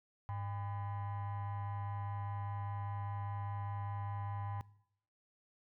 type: tone with frequency modulation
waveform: sine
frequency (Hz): 101.8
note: G#2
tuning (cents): -34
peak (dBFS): -35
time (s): 0.29-4.61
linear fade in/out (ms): 0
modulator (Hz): 905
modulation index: 0.62
effects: noise-tail reverb RT60 0.7 s tail -22 dB re dry + tanh soft clip ceiling -36 dBFS